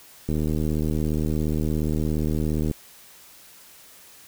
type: click train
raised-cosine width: 3 ms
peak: -13 dBFS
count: 188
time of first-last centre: 0.29-2.712 s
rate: 77.2 Hz
effects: white hiss -49 dBFS RMS until 4.27 s